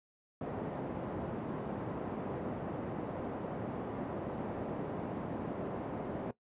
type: band-pass noise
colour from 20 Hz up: pink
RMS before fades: -39 dBFS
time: 0.41-6.31 s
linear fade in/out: 2 ms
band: 160 to 690 Hz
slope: 12 dB/octave
effects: noise-tail reverb RT60 0.1 s tail -17 dB re dry + resampled to 8000 Hz